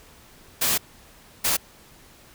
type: noise bursts at uneven times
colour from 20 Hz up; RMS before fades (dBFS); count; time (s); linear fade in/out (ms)
white; -22; 2; 0.61-0.78 / 1.44-1.57; 10
effects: pink hiss -51 dBFS RMS until 2.34 s